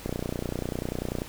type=click train; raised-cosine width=2 ms; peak=-16 dBFS; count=36; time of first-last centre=0.06-1.219 s; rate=30.2 Hz; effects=pink hiss -44 dBFS RMS until 1.28 s